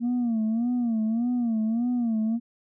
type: tone with vibrato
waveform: sine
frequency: 231.9 Hz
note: A#3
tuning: 9 cents flat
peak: -20 dBFS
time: 0-2.4 s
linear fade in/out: 50 ms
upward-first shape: sine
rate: 1.7 Hz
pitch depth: 110 cents each way
effects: tanh soft clip ceiling -21 dBFS